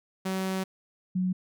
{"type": "tone pair in turn", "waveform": ["sawtooth", "sine"], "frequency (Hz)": [189.3, 184.02], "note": ["F#3", "F#3"], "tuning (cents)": [40, -9], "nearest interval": "unison", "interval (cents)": 49, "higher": "first", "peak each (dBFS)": -24, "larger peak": "neither", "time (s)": [[0.25, 0.64], [1.15, 1.33]], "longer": "first", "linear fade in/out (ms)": 10, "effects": []}